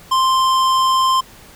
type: tone with hard clipping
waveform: sine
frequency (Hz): 1046.5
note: C6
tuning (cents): 0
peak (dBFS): -14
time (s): 0.11-1.21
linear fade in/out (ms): 10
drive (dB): 14
effects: pink hiss -43 dBFS RMS until 1.55 s